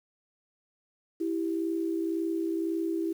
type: tone pair together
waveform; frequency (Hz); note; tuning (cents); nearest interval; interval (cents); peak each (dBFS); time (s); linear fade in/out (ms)
sine; 329.6 / 391.5; E4 / G4; 0 / -2; minor third; 298; -28 / -34; 1.2-3.13; 10
effects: 9-bit